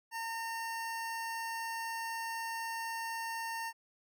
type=tone; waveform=25% pulse; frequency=912 Hz; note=A#5; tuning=38 cents flat; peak=-33 dBFS; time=0.11-3.73 s; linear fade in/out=50 ms; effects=none